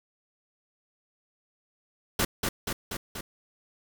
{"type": "noise with echo", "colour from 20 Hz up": "pink", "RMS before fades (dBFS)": -25, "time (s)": [2.19, 2.25], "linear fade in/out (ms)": 5, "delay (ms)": 240, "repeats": 4, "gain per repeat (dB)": -3, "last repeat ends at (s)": 3.21, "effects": []}